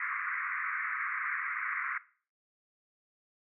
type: band-pass noise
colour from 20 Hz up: white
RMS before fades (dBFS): -35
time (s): 0-1.98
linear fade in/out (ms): 5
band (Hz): 1100 to 2200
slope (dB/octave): 96
effects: noise-tail reverb RT60 0.4 s tail -17 dB re dry

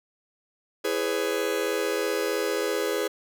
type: chord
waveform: 45% pulse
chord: C# minor seventh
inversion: first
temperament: just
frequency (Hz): 332.6 / 415.8 / 498.9 / 554.4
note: E4 / G#4 / B4 / C#5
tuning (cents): +16 / +2 / +17 / 0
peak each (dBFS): -33 / -28 / -30 / -33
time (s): 0.84-3.08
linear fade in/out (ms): 10
effects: none

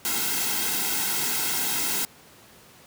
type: noise with comb filter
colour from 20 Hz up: white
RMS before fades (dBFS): -26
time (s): 0.05-2.05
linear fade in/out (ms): 0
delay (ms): 1.7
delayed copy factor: -0.8
effects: pink hiss -51 dBFS RMS until 2.86 s + high-pass 100 Hz 12 dB/octave

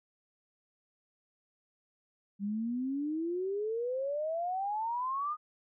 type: exponential sweep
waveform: sine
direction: up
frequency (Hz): 196 to 1244.5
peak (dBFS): -31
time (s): 2.39-5.37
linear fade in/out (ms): 50
effects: none

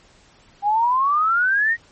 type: exponential sweep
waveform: sine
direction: up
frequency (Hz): 798 to 1900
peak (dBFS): -15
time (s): 0.62-1.77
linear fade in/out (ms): 50
effects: pink hiss -53 dBFS RMS until 1.91 s + MP3 32 kbps

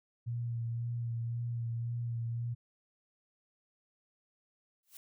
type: tone with vibrato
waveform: sine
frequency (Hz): 117.5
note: A#2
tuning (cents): +14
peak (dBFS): -33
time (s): 0.26-2.55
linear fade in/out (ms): 20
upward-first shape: sine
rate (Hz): 1.9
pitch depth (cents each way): 23
type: noise with exponential growth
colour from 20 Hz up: blue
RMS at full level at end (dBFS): -47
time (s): 4.83-4.97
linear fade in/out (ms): 1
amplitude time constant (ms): 30
effects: none

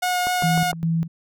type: tone with vibrato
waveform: sawtooth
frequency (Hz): 723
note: F#5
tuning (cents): -40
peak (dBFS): -16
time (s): 0.02-0.72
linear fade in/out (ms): 10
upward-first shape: sine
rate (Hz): 4.1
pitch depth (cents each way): 9
type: click train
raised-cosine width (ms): 1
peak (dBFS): -16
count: 4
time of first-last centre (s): 0.27-0.73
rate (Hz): 6.52
type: tone with tremolo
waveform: sine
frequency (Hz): 164.8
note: E3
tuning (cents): 0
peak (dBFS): -18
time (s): 0.43-1.08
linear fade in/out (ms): 10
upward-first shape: square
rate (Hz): 2.5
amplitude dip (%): 75
effects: none

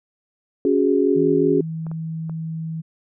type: chord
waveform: sine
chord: C# suspended fourth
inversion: none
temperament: equal with one note detuned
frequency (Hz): 280.1 / 370 / 415.3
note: C#4 / F#4 / G#4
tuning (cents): +18 / 0 / 0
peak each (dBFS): -19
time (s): 0.65-1.61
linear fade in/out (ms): 2
type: tone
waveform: sine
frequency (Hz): 161.4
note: E3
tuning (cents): -36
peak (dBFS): -25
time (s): 1.15-2.82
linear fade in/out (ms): 20
type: clicks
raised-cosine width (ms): 1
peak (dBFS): -26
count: 3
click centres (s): 1.867 / 1.915 / 2.296
effects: none

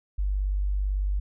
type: tone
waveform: sine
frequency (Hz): 49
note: G1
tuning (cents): 0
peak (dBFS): -23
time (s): 0.18-1.2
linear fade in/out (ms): 10
effects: none

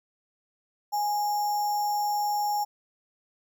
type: tone with sample-and-hold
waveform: sine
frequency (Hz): 830.6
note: G#5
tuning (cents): 0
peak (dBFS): -24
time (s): 0.92-2.65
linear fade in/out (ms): 20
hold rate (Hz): 6300
effects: none

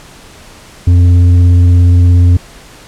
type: tone with tanh clipping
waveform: triangle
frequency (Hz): 88.3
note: F2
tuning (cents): +20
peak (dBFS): -4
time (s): 0.87-2.37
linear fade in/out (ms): 5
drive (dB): 10
effects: pink hiss -36 dBFS RMS until 2.87 s + low-pass 10000 Hz 12 dB/octave

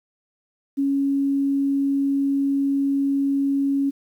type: tone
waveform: sine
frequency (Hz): 277.2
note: C#4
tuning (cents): 0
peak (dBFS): -18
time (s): 0.77-3.91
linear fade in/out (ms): 20
effects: 9-bit

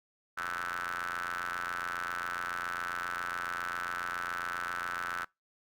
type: ring-modulated tone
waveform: sawtooth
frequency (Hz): 87.31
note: F2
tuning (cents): 0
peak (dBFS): -27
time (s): 0.37-5.25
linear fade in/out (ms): 10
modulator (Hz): 1410
effects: noise-tail reverb RT60 0.2 s tail -24 dB re dry

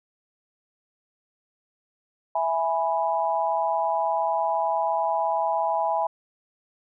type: chord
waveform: sine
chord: E major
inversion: none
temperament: equal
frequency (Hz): 659.3 / 830.6 / 987.8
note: E5 / G#5 / B5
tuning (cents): 0 / 0 / 0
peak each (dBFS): -26 / -25 / -27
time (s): 2.35-6.07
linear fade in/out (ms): 5
effects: none

